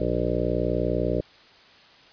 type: harmonic tone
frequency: 60 Hz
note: B1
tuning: 49 cents flat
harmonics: 1 / 2 / 3 / 5 / 6 / 7 / 8 / 9 / 10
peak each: -31 / -31 / -31 / -31 / -31 / -31 / -31 / -31 / -31 dBFS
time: 0-1.21 s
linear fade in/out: 5 ms
effects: white hiss -52 dBFS RMS until 2.12 s + resampled to 11025 Hz